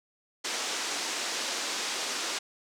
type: band-pass noise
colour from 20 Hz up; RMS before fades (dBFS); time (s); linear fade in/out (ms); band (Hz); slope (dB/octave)
white; -33; 0.44-2.39; 10; 250 to 7000; 24
effects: none